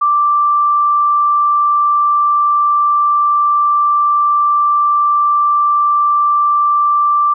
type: tone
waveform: sine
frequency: 1174.7 Hz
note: D6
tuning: in tune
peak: -9 dBFS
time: 0.01-7.34 s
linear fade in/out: 10 ms
effects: none